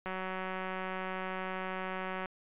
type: click train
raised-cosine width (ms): 0.5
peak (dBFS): -23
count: 412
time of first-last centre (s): 0.06-2.258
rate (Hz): 187
effects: resampled to 8000 Hz